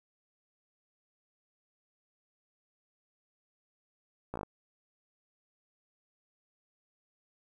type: slowing click train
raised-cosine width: 1 ms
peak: -23 dBFS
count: 6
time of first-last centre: 4.34-4.432 s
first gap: 16 ms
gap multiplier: 1.07
effects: 10-bit